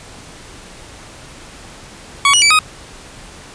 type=tone with pitch steps; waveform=20% pulse; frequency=1122 / 2918 / 2313 / 1253 Hz; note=C#6 / F#7 / D7 / D#6; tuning=+21 / -25 / -27 / +12 cents; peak=-3 dBFS; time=2.25-2.59 s; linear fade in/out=2 ms; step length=85 ms; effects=pink hiss -37 dBFS RMS until 3.54 s + resampled to 22050 Hz